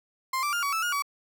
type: tone with pitch steps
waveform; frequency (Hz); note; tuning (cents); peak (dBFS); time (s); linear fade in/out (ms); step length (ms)
35% pulse; 1050 / 1171 / 1406 / 1132 / 1314 / 1431 / 1137; C6 / D6 / F6 / C#6 / E6 / F6 / C#6; +6 / -5 / +11 / +36 / -6 / +42 / +44; -24; 0.33-1.023; 5; 99
effects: none